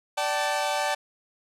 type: chord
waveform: sawtooth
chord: D suspended fourth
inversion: none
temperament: equal with one note detuned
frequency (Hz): 587.3 / 767.4 / 880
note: D5 / G5 / A5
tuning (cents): 0 / -37 / 0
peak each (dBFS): -25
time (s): 0.17-0.95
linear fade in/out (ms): 10
effects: low-pass 10000 Hz 12 dB/octave